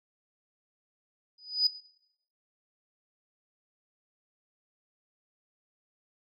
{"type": "tone with exponential growth", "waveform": "sine", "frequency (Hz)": 4969, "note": "D#8", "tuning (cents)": -3, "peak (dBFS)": -18, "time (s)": [1.38, 1.67], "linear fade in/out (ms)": 5, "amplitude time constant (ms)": 63, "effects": ["noise-tail reverb RT60 0.7 s tail -17 dB re dry", "tanh soft clip ceiling -14 dBFS"]}